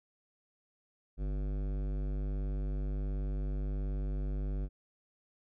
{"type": "tone with hard clipping", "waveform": "sine", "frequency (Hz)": 49.31, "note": "G1", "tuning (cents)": 11, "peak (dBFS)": -34, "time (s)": [1.17, 4.69], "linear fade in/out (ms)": 50, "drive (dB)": 16, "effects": []}